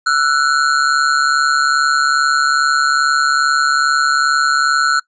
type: ring-modulated tone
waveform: square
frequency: 1406 Hz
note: F6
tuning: 11 cents sharp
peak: -9 dBFS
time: 0.06-5 s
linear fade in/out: 10 ms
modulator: 71.2 Hz
effects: noise-tail reverb RT60 0.1 s tail -21 dB re dry + resampled to 16000 Hz